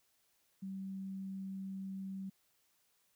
sine tone, 192.4 Hz, G3, 32 cents flat, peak -40 dBFS, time 0.62-2.3 s, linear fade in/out 10 ms, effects white hiss -75 dBFS RMS until 3.15 s

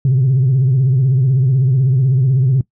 sine tone with vibrato, 130.9 Hz, C3, 1 cent sharp, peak -8 dBFS, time 0.05-2.61 s, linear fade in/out 2 ms, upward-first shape sine, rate 16 Hz, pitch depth 110 cents each way, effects noise-tail reverb RT60 0.1 s tail -22 dB re dry + tanh soft clip ceiling -7 dBFS

